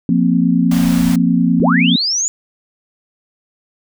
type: chord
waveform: sine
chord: F suspended fourth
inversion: none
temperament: equal with one note detuned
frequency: 174.61 / 232.1 / 261.6 Hz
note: F3 / Bb3 / C4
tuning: 0 / -7 / 0 cents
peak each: -14 / -15 / -15 dBFS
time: 0.09-1.96 s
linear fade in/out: 2 ms
type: band-stop noise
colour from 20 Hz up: pink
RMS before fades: -26 dBFS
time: 0.71-1.16 s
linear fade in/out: 5 ms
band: 180 to 510 Hz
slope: 96 dB/octave
type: linear sweep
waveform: sine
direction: up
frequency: 138.59 to 7040 Hz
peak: -14 dBFS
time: 1.6-2.28 s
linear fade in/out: 0 ms
effects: none